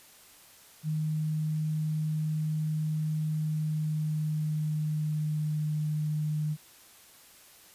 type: tone with pitch glide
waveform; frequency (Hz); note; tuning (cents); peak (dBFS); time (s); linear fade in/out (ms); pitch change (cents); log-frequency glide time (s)
sine; 154.9 to 152.33; D#3 to D#3; -7 to -36; -27; 0.83-6.57; 50; -29; 3.24-5.62
effects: white hiss -55 dBFS RMS until 7.74 s + resampled to 32000 Hz